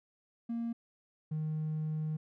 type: tone pair in turn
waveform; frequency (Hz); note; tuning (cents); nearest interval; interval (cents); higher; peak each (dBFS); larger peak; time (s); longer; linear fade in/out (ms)
triangle; 232.6 / 155.24; A#3 / D#3; -4 / -4; perfect fifth; 700; first; -30 / -29; second; 0.49-0.73 / 1.31-2.17; second; 10
effects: tanh soft clip ceiling -28 dBFS